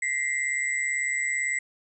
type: tone cluster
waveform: sine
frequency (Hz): 1941 / 2079 / 7880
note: B6 / C7 / B8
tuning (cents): -31 / -12 / -5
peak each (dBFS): -30 / -27 / -32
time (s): 0.02-1.59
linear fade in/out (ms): 5
effects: none